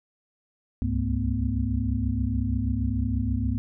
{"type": "tone cluster", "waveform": "sine", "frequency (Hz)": [67.3, 73.7, 101.7, 223.1, 251.2], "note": ["C2", "D2", "G#2", "A3", "B3"], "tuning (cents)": [49, 7, -36, 24, 30], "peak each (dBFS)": [-28, -35, -27, -32, -30], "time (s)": [0.82, 3.58], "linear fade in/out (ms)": 0, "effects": []}